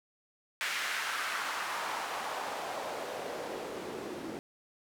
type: noise with band-pass filter sweep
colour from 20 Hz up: white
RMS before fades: -37 dBFS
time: 0.61-4.39 s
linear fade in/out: 0 ms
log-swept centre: 1900 to 300 Hz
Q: 1.7
effects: none